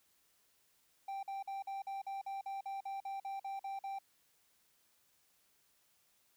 triangle tone bursts, 784 Hz, G5, in tune, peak -37 dBFS, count 15, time 1.08-3.988 s, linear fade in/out 5 ms, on 150 ms, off 47 ms, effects white hiss -73 dBFS RMS until 6.36 s

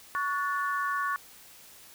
sine tone cluster, 1121 / 1464 / 1755 Hz, C#6 / F#6 / A6, +19 / -19 / -5 cents, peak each -29 / -33 / -35 dBFS, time 0.15-1.16 s, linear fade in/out 0 ms, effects white hiss -52 dBFS RMS until 1.94 s

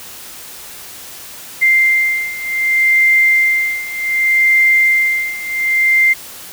sine beating tone pair, 2093 / 2093.66 Hz, C7 / C7, 0 / +1 cents, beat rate 0.66 Hz, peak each -15 / -12 dBFS, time 1.61-6.14 s, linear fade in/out 20 ms, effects white hiss -33 dBFS RMS until 6.52 s

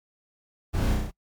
brown noise with echo, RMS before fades -25 dBFS, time 0.73-0.95 s, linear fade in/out 20 ms, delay 33 ms, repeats 5, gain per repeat -2 dB, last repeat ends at 1.115 s, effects noise-tail reverb RT60 0.1 s tail -24 dB re dry + MP3 96 kbps

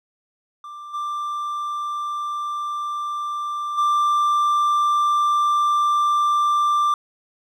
triangle tone with level steps, 1182 Hz, D6, 11 cents sharp, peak -32 / -22 / -14 dBFS, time 0.64-6.94 s, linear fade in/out 2 ms, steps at 0.93 / 3.77 s, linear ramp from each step 20 ms, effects none

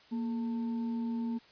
sine tone with frequency modulation, 233.1 Hz, A#3, in tune, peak -31 dBFS, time 0.11-1.39 s, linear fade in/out 20 ms, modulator 663 Hz, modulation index 0.24, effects white hiss -59 dBFS RMS until 1.51 s + resampled to 11025 Hz

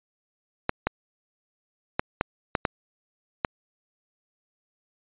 clicks, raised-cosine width 0.5 ms, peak -7 dBFS, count 7, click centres 0.694 / 0.87 / 1.995 / 2.211 / 2.552 / 2.652 / 3.448 s, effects resampled to 8000 Hz

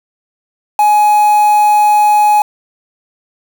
triangle tone with quantisation, 840 Hz, G#5, 19 cents sharp, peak -4 dBFS, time 0.79-2.42 s, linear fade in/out 2 ms, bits 4, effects none

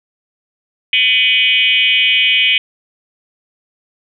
sine tone with frequency modulation, 2726 Hz, F7, 43 cents flat, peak -9 dBFS, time 0.93-2.58 s, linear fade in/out 2 ms, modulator 233 Hz, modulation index 2.3, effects none

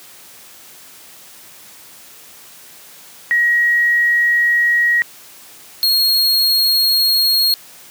sine / 45% pulse tone pair in turn, 1900 / 4278 Hz, A#6 / C8, +33 / +38 cents, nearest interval octave + major second, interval 1405 cents, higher second, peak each -11 dBFS, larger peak neither, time 3.31-5.02 / 5.83-7.54 s, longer neither, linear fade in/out 0 ms, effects white hiss -41 dBFS RMS until 7.9 s + high-pass 100 Hz 12 dB/octave

